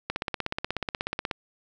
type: click train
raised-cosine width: 0.3 ms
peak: -12 dBFS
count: 21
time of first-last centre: 0.1-1.312 s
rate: 16.5 Hz
effects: none